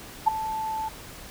sine tone with ADSR envelope, 877 Hz, A5, 6 cents flat, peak -12 dBFS, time 0.26-0.89 s, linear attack 19 ms, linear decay 8 ms, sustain -15 dB, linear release 12 ms, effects pink hiss -43 dBFS RMS until 1.3 s

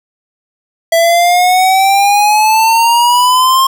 square exponential sweep, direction up, 660 to 1069 Hz, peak -7 dBFS, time 0.92-3.67 s, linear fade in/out 5 ms, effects none

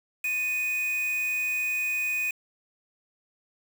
triangle tone with quantisation, 2489 Hz, D#7, in tune, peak -24 dBFS, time 0.24-2.31 s, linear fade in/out 5 ms, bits 6, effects none

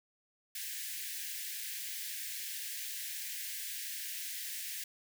white high-pass noise, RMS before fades -41 dBFS, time 0.55-4.84 s, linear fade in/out 5 ms, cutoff 1600 Hz, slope 96 dB/octave, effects none

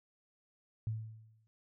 sine tone with exponential decay, 110.3 Hz, A2, 5 cents sharp, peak -31 dBFS, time 0.87-1.47 s, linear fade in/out 0 ms, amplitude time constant 130 ms, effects none

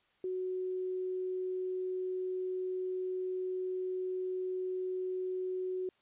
sine tone, 370 Hz, F#4, in tune, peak -33 dBFS, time 0.24-5.89 s, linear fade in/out 2 ms, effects white hiss -71 dBFS RMS until 6.01 s + resampled to 8000 Hz

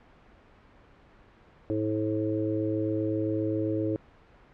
harmonic tone, 107.6 Hz, A2, 38 cents flat, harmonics 1 / 3 / 4 / 5, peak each -33 / -28 / -33 / -34 dBFS, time 1.7-3.96 s, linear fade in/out 0 ms, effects pink hiss -56 dBFS RMS until 4.53 s + low-pass 2000 Hz 12 dB/octave

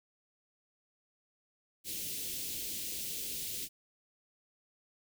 white band-stop noise, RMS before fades -39 dBFS, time 1.84-3.69 s, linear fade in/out 50 ms, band 460 to 2600 Hz, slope 24 dB/octave, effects none

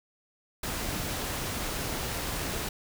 pink noise, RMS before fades -33 dBFS, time 0.63-2.69 s, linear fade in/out 5 ms, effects none

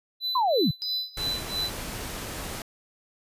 triangle tone with tremolo, 4000 Hz, B7, 21 cents sharp, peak -24 dBFS, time 0.2-1.71 s, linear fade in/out 50 ms, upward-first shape sine, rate 3 Hz, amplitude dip 95%
sine linear sweep, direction down, 1066 to 114.6 Hz, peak -20 dBFS, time 0.35-0.71 s, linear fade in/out 5 ms
sine tone with exponential decay, 4973 Hz, D#8, 2 cents flat, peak -28 dBFS, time 0.82-1.42 s, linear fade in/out 0 ms, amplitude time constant 130 ms
pink noise, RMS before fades -35 dBFS, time 1.17-2.62 s, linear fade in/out 2 ms
effects resampled to 32000 Hz

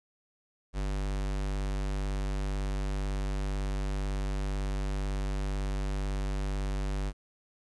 square tone, 49 Hz, G1, in tune, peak -30 dBFS, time 0.73-7.13 s, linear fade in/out 50 ms, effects resampled to 22050 Hz + 11-bit

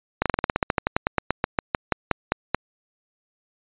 slowing click train, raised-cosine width 0.5 ms, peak -4 dBFS, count 23, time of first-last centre 0.22-2.546 s, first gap 37 ms, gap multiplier 1.09, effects resampled to 8000 Hz

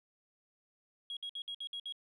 sine tone bursts, 3300 Hz, G#7, 12 cents flat, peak -37 dBFS, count 7, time 1.1-1.924 s, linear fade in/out 2 ms, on 68 ms, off 58 ms, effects tanh soft clip ceiling -35 dBFS

